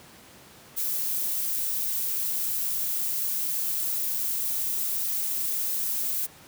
violet noise, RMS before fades -28 dBFS, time 0.76-6.27 s, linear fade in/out 20 ms, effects pink hiss -50 dBFS RMS until 6.47 s + high-pass 100 Hz 12 dB/octave

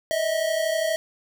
square tone pair together, 616 / 648.3 Hz, D#5 / E5, -17 / -29 cents, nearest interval minor second, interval 88 cents, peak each -28 / -24 dBFS, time 0.11-0.96 s, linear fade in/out 0 ms, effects none

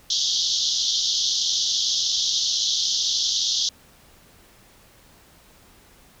pink band-pass noise, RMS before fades -23 dBFS, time 0.1-3.69 s, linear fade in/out 2 ms, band 3200 to 6400 Hz, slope 96 dB/octave, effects pink hiss -53 dBFS RMS until 6.2 s

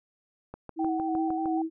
click train, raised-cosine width 1 ms, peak -25 dBFS, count 7, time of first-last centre 0.54-1.457 s, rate 6.54 Hz
sine tone with tremolo, 323.2 Hz, E4, 34 cents flat, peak -25 dBFS, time 0.76-1.7 s, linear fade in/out 50 ms, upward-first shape triangle, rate 2.8 Hz, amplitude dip 45%
sine tone with vibrato, 760 Hz, F#5, 46 cents sharp, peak -30 dBFS, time 0.79-1.62 s, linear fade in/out 5 ms, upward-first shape square, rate 5.1 Hz, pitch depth 39 cents each way
effects none

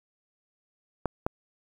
clicks, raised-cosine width 1 ms, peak -12 dBFS, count 2, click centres 1.057 / 1.265 s, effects 8-bit

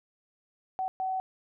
sine tone bursts at uneven times, 755 Hz, F#5, 35 cents sharp, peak -28 dBFS, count 2, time 0.79-0.88 / 1-1.2 s, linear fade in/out 0 ms, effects none

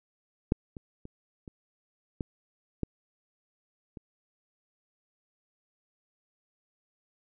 clicks, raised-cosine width 3 ms, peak -10 / -28 / -30 / -30 / -19 / -16 / -29 dBFS, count 7, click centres 0.521 / 0.768 / 1.054 / 1.478 / 2.208 / 2.833 / 3.972 s, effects none

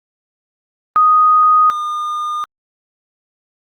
sine / triangle tone pair in turn, 1244.5 / 1214.7 Hz, D#6 / D#6, 0 / -42 cents, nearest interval unison, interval 42 cents, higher first, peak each -7 / -16 dBFS, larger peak first, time 0.96-1.7 / 1.7-2.44 s, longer neither, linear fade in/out 0 ms, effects Opus 24 kbps

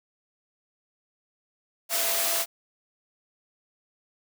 sine tone in noise, 673 Hz, E5, 36 cents sharp, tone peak -34 dBFS, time 1.89-2.46 s, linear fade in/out 50 ms, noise white, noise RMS -26 dBFS, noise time 1.89-2.46 s, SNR -11 dB, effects high-pass 400 Hz 12 dB/octave

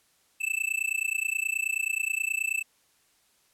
square tone with amplitude modulation, 2637 Hz, E7, in tune, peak -23 dBFS, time 0.4-2.63 s, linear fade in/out 20 ms, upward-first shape sine, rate 29.4 Hz, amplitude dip 100%, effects white hiss -66 dBFS RMS until 3.53 s + low-pass 12000 Hz 12 dB/octave

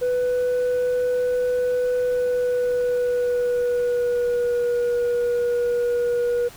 sine tone with pitch glide, 496.3 to 481.9 Hz, B4 to B4, +8 to -43 cents, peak -16 dBFS, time 0.01-6.49 s, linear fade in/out 20 ms, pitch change -51 cents, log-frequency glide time 2.02-4.75 s, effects tanh soft clip ceiling -18 dBFS + pink hiss -44 dBFS RMS until 6.56 s

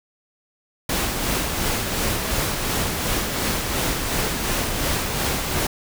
pink noise with tremolo, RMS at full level -22 dBFS, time 0.89-5.67 s, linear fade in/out 5 ms, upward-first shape sine, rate 2.8 Hz, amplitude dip 35%, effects none

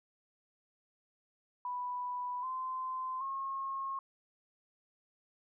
sine tone with pitch steps, 987.8 / 1033.9 / 1082.2 Hz, B5 / C6 / C#6, 0 / -21 / -42 cents, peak -35 dBFS, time 1.65-3.99 s, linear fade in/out 2 ms, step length 780 ms, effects none

